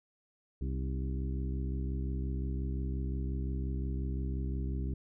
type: harmonic tone with a mistuned harmonic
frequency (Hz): 65.7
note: C2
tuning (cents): +8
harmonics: 1 / 2 / 3 / 4 / 5 / 6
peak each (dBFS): -33 / -39 / -43 / -45 / -47 / -49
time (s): 0.61-4.94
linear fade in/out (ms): 5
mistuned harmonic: 5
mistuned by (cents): -53
effects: none